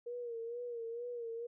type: tone with vibrato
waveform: sine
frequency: 471.7 Hz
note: A#4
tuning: 20 cents sharp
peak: -39 dBFS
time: 0.06-1.47 s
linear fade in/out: 10 ms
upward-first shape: sine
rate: 2.2 Hz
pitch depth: 59 cents each way
effects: none